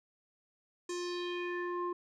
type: tone with low-pass filter sweep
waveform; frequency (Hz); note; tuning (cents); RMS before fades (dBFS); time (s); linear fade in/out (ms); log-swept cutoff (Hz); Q
square; 353; F4; +19; -37; 0.89-1.93; 5; 7400 to 900; 3.2
effects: none